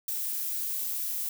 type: noise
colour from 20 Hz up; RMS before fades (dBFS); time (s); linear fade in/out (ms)
violet; -32; 0.08-1.29; 2
effects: none